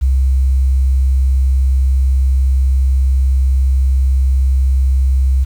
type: tone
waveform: sine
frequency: 65.9 Hz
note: C2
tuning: 13 cents sharp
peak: -9 dBFS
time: 0.01-5.45 s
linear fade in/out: 20 ms
effects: 7-bit